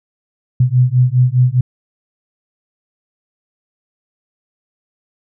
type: beating tone pair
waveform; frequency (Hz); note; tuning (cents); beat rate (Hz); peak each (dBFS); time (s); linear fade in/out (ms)
sine; 123.47 / 128.37; B2 / C3; 0 / -33; 4.9; -12; 0.6-1.61; 5
effects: none